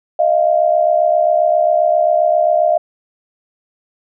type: tone pair together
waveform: sine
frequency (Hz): 622.3 / 689.8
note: D#5 / F5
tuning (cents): 0 / -22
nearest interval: major second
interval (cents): 178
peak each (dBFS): -13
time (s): 0.19-2.78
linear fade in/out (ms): 5
effects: none